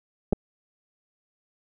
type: clicks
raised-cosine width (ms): 2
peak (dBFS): -10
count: 2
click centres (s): 0.326 / 0.331
effects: none